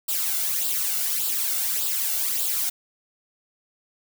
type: noise with flanger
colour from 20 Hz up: blue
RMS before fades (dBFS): -25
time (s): 0.08-2.7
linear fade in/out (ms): 10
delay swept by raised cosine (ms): 0.24 to 1.44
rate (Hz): 1.7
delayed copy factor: +0.6
effects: none